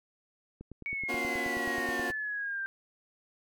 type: click train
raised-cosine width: 3 ms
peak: -31 dBFS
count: 15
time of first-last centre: 0.61-2.103 s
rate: 9.38 Hz
type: exponential sweep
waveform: sine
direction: down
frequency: 2247 to 1568 Hz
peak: -32 dBFS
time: 0.86-2.66 s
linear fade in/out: 0 ms
type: chord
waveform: 20% pulse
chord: Gb major seventh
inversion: first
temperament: equal with one note detuned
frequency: 237.2 / 277.2 / 349.2 / 370 Hz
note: Bb3 / Db4 / F4 / Gb4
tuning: +30 / 0 / 0 / 0 cents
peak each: -34 dBFS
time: 1.08-2.12 s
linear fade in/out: 20 ms
effects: none